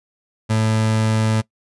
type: tone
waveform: 30% pulse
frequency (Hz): 110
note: A2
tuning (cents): 0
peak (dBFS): -13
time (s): 0.49-1.42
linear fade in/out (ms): 20
effects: noise-tail reverb RT60 0.1 s tail -21 dB re dry + resampled to 24000 Hz